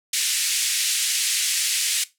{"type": "band-pass noise", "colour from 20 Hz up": "white", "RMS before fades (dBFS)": -23, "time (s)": [0.13, 2.04], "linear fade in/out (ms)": 5, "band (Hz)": [2100, 10000], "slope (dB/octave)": 24, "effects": ["noise-tail reverb RT60 0.2 s tail -17 dB re dry"]}